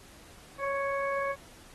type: harmonic tone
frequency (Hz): 554.4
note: C#5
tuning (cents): 0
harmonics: 1 / 2 / 3 / 4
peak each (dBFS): -31 / -33 / -38 / -39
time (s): 0.58-1.36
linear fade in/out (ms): 50
effects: pink hiss -54 dBFS RMS until 1.74 s + AAC 32 kbps